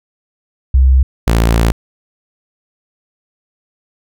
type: tone pair in turn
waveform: sine / sawtooth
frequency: 65.41 / 56.73 Hz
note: C2 / A#1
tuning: 0 / -46 cents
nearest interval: major second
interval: 246 cents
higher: first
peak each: -5 dBFS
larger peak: neither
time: 0.74-1.03 / 1.27-1.72 s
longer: second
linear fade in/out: 5 ms
effects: none